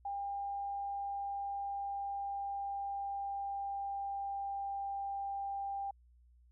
sine tone with pitch glide, 800 to 793.6 Hz, G5 to G5, +35 to +21 cents, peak -36 dBFS, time 0.05-5.91 s, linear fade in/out 5 ms, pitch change -14 cents, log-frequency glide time 0.71-4.87 s, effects added 60 Hz sine -61 dBFS peak until 6.51 s

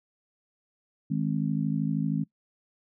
harmonic tone, 52.9 Hz, G#1, 33 cents sharp, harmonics 3 / 4 / 5, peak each -28 / -29 / -31 dBFS, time 1.1-2.24 s, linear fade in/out 10 ms, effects noise-tail reverb RT60 0.1 s tail -21 dB re dry

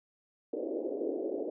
pink band-pass noise, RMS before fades -35 dBFS, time 0.53-1.5 s, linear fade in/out 2 ms, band 290 to 580 Hz, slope 48 dB/octave, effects none

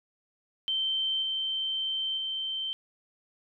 sine tone with level steps, 3112 Hz, G7, 13 cents flat, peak -26 / -28 / -30 dBFS, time 0.68-2.73 s, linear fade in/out 0 ms, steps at 1.22 / 2.17 s, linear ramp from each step 10 ms, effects none

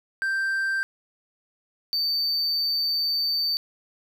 triangle tone pair in turn, 1570 / 4579 Hz, G6 / D8, +2 / -45 cents, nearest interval octave + perfect fifth, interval 1853 cents, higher second, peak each -21 / -21 dBFS, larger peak neither, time 0.22-0.83 / 1.93-3.57 s, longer second, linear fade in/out 0 ms, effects none

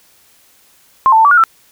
sine tone with pitch steps, 1060 / 886 / 891 / 1151 / 1434 / 1335 Hz, C6 / A5 / A5 / D6 / F6 / E6, +22 / +12 / +22 / -35 / +45 / +22 cents, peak -5 dBFS, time 1.06-1.438 s, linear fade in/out 0 ms, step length 63 ms, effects white hiss -50 dBFS RMS until 1.71 s

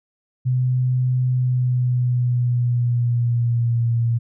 sine tone with pitch glide, 126.8 to 116.95 Hz, B2 to A#2, +46 to +6 cents, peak -16 dBFS, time 0.45-4.19 s, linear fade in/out 20 ms, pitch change -140 cents, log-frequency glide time 1.3-3.91 s, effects none

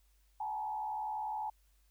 sine tone with frequency modulation, 854 Hz, G#5, 48 cents sharp, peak -35 dBFS, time 0.4-1.5 s, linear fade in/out 5 ms, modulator 71.5 Hz, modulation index 0.86, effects added 50 Hz sine -66 dBFS peak until 1.9 s + white hiss -75 dBFS RMS until 1.9 s

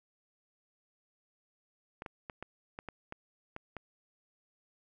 clicks, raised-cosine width 0.5 ms, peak -26 dBFS, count 9, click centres 2.021 / 2.062 / 2.298 / 2.426 / 2.789 / 2.887 / 3.124 / 3.564 / 3.767 s, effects none

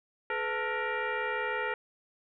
sine tone with frequency modulation, 500 Hz, B4, 21 cents sharp, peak -29 dBFS, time 0.3-1.74 s, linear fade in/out 2 ms, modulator 463 Hz, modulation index 3.9, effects none

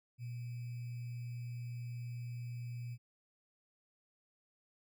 sine tone with sample-and-hold, 120.6 Hz, B2, 41 cents flat, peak -40 dBFS, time 0.18-2.98 s, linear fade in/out 50 ms, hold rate 2450 Hz, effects none

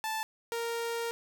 sawtooth tone pair in turn, 878 / 465.1 Hz, A5 / A#4, -4 / -4 cents, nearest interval major seventh, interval 1100 cents, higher first, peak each -28 dBFS, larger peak neither, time 0.04-0.23 / 0.52-1.11 s, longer second, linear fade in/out 0 ms, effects none

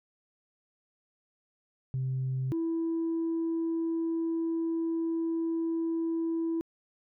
sine tone pair in turn, 130.81 / 329.6 Hz, C3 / E4, 0 / 0 cents, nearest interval octave + major third, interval 1600 cents, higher second, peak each -27 / -26 dBFS, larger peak second, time 1.94-2.52 / 2.52-6.61 s, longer second, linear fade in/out 0 ms, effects tanh soft clip ceiling -25 dBFS

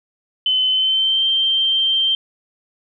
sine tone with pitch glide, 3043 to 3143 Hz, F#7 to G7, +48 to +4 cents, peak -14 dBFS, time 0.46-2.15 s, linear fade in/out 2 ms, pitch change +56 cents, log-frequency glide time 0.7-1.24 s, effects none

